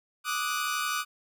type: tone cluster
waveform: sawtooth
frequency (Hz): 1181 / 1253 / 1475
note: D6 / D#6 / F#6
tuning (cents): +9 / +12 / -6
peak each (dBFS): -29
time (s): 0.24-1.05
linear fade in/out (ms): 50
effects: none